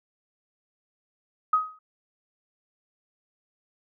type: tone with exponential decay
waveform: sine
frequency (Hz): 1259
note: D#6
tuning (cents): +20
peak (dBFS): -15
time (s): 1.53-1.79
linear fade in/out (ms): 5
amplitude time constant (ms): 55
effects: none